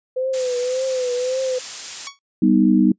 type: tone with vibrato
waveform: sine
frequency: 508 Hz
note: B4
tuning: 49 cents sharp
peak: -19 dBFS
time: 0.16-1.59 s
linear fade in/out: 10 ms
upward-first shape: triangle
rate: 1.8 Hz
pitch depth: 73 cents each way
type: noise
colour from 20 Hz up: blue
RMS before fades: -26 dBFS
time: 0.33-2.08 s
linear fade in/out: 10 ms
type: tone with exponential decay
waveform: 10% pulse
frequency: 1119 Hz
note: C#6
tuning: 16 cents sharp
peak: -18 dBFS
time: 2.07-2.19 s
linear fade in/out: 1 ms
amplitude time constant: 26 ms
type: chord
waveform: sine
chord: G augmented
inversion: none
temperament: equal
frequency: 196 / 246.9 / 311.1 Hz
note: G3 / B3 / D#4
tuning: 0 / 0 / 0 cents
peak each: -16 dBFS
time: 2.42-2.92 s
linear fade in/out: 5 ms
effects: noise-tail reverb RT60 0.1 s tail -24 dB re dry + resampled to 16000 Hz